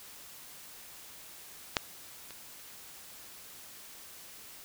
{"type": "clicks", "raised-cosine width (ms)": 0.2, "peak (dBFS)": [-8, -28], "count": 2, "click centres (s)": [1.768, 2.307], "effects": ["white hiss -50 dBFS RMS until 4.64 s"]}